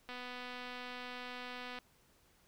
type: click train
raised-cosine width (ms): 0.3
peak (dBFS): -30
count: 422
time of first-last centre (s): 0.09-1.788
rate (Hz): 248
effects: pink hiss -69 dBFS RMS until 2.47 s